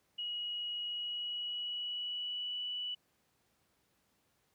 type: tone with pitch glide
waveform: sine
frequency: 2903 to 2959 Hz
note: F#7 to F#7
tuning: -34 to -1 cents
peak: -36 dBFS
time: 0.18-2.95 s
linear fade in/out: 10 ms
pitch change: +33 cents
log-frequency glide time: 0.86-2.62 s
effects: pink hiss -75 dBFS RMS until 4.54 s + high-pass 80 Hz 12 dB/octave